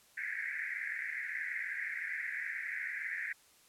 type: band-pass noise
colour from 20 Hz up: white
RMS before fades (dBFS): -39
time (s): 0.17-3.33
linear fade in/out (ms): 10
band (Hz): 1600 to 2200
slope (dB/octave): 96
effects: white hiss -64 dBFS RMS until 3.68 s + low-pass 12000 Hz 12 dB/octave